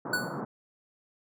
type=band-pass noise; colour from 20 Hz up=pink; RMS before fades=-36 dBFS; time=0.05-0.45 s; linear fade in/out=5 ms; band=130 to 1400 Hz; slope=48 dB/octave
type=tone with exponential decay; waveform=square; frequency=1480 Hz; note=F#6; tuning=in tune; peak=-24 dBFS; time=0.13-0.41 s; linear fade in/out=5 ms; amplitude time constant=59 ms
effects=none